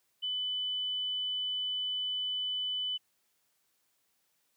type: tone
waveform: sine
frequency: 3000 Hz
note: F#7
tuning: 23 cents sharp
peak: -31 dBFS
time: 0.22-2.98 s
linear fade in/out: 20 ms
effects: white hiss -75 dBFS RMS until 4.56 s + high-pass 80 Hz 12 dB/octave